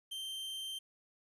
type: tone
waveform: 45% pulse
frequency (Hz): 3136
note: G7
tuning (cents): 0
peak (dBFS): -39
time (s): 0.11-0.79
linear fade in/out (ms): 10
effects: resampled to 32000 Hz + 12-bit